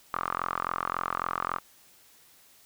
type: tone with band-pass filter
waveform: sawtooth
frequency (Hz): 43.65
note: F1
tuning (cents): 0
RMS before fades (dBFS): -32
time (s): 0.13-1.59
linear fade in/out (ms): 10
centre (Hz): 1200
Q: 7.5
effects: white hiss -58 dBFS RMS until 2.65 s